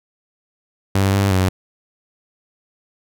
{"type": "tone with pitch steps", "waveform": "sawtooth", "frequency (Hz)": [97.4, 99, 93.4], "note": ["G2", "G2", "F#2"], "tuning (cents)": [-11, 18, 17], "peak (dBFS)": -10, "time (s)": [0.95, 1.49], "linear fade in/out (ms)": 5, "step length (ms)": 180, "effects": []}